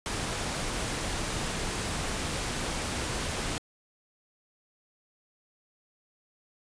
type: noise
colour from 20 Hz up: pink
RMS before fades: -32 dBFS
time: 0.06-3.58 s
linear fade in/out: 0 ms
effects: resampled to 22050 Hz